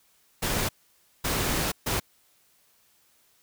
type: noise bursts at uneven times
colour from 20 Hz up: pink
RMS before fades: -27 dBFS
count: 3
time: 0.42-0.69 / 1.24-1.72 / 1.86-2 s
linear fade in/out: 10 ms
effects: white hiss -64 dBFS RMS until 3.42 s